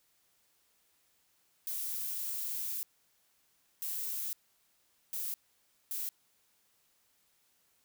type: noise bursts at uneven times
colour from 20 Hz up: violet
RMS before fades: -37 dBFS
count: 4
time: 1.67-2.83 / 3.82-4.33 / 5.13-5.34 / 5.91-6.09 s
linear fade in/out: 0 ms
effects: white hiss -72 dBFS RMS until 7.84 s